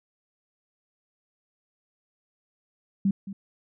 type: tone with echo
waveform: sine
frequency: 196 Hz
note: G3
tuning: in tune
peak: -19 dBFS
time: 3.05-3.11 s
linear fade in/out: 5 ms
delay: 220 ms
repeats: 1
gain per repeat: -14 dB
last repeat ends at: 3.33 s
effects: none